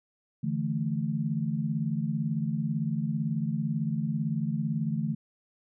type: chord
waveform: sine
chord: D suspended second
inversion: none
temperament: equal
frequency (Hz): 146.83 / 164.81 / 220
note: D3 / E3 / A3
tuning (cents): 0 / 0 / 0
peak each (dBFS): -31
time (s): 0.43-5.15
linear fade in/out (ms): 10
effects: none